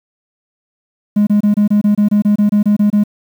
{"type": "tone bursts", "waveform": "triangle", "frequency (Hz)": 207.5, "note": "G#3", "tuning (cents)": -1, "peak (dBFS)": -5, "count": 14, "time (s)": [1.16, 3.038], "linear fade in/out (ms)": 10, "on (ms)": 110, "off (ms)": 26, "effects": ["tanh soft clip ceiling -3 dBFS", "7-bit"]}